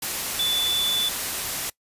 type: tone in noise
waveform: sine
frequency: 3483 Hz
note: A7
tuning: 18 cents flat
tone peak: -21 dBFS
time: 0.39-1.09 s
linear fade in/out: 5 ms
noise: white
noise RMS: -28 dBFS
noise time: 0.02-1.7 s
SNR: +4 dB
effects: noise-tail reverb RT60 0.1 s tail -22 dB re dry + resampled to 32000 Hz